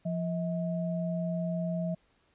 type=tone pair together; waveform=sine; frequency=172.9 / 638.2 Hz; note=F3 / D#5; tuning=-17 / +44 cents; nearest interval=octave + major seventh; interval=2261 cents; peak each=-30 / -35 dBFS; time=0.05-1.95 s; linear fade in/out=10 ms; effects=pink hiss -69 dBFS RMS until 2.34 s + resampled to 8000 Hz